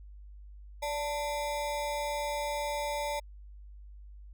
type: ring-modulated tone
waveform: square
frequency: 735 Hz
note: F#5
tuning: 12 cents flat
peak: -29 dBFS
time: 0.82-3.2 s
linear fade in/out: 10 ms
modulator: 154 Hz
effects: added 50 Hz sine -46 dBFS peak until 4.33 s